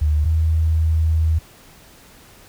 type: tone pair in turn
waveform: sine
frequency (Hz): 75.4 / 79.88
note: D2 / D#2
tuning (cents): +46 / +46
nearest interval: minor second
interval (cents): 100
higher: second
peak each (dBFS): -14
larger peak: neither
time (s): 0.01-0.25 / 0.25-1.39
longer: second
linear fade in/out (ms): 10
effects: pink hiss -47 dBFS RMS until 2.48 s